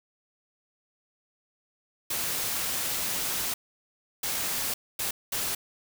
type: noise bursts at uneven times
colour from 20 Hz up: white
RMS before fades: -30 dBFS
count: 4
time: 2.1-3.54 / 4.23-4.74 / 4.99-5.11 / 5.32-5.55 s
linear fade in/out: 5 ms
effects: none